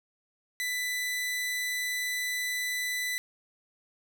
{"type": "tone", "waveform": "sawtooth", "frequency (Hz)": 1991, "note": "B6", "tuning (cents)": 14, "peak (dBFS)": -26, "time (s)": [0.6, 3.18], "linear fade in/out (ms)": 0, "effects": []}